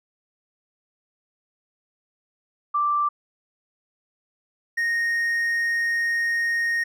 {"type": "tone pair in turn", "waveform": ["sine", "triangle"], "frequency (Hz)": [1174.7, 1858.8], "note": ["D6", "A#6"], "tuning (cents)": [0, -5], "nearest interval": "minor sixth", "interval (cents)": 795, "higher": "second", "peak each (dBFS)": [-19, -19], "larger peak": "neither", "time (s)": [[2.74, 3.09], [4.77, 6.84]], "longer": "second", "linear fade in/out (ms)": 10, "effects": []}